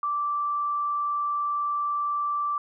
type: tone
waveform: sine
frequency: 1169 Hz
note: D6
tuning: 8 cents flat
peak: -24 dBFS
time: 0.03-2.58 s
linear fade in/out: 2 ms
effects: none